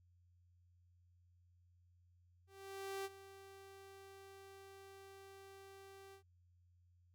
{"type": "tone with ADSR envelope", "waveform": "sawtooth", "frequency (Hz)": 390, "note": "G4", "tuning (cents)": -9, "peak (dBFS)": -37, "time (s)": [2.47, 6.23], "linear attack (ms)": 580, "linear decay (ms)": 35, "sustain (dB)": -15, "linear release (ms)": 96, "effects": ["added 88 Hz sine -68 dBFS peak until 7.14 s"]}